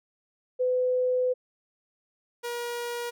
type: tone pair in turn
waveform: sine / sawtooth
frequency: 504 / 477.7 Hz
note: B4 / A#4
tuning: +35 / +42 cents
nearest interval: minor second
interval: 93 cents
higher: first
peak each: -22 / -27 dBFS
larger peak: first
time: 0.59-1.34 / 2.43-3.11 s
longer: first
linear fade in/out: 20 ms
effects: none

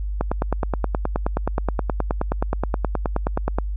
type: click train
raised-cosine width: 1 ms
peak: -7 dBFS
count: 33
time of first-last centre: 0.21-3.586 s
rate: 9.48 Hz
effects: added 50 Hz sine -23 dBFS peak until 3.76 s

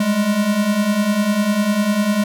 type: beating tone pair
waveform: square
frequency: 200 / 210 Hz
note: G3 / G#3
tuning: +35 / +19 cents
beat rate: 10 Hz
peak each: -22 / -17 dBFS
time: 0-2.24 s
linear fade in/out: 5 ms
effects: none

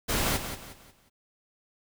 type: noise with echo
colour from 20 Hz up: pink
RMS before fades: -27 dBFS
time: 0.08-0.38 s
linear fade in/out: 20 ms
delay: 180 ms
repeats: 4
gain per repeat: -9 dB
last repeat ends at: 1.1 s
effects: none

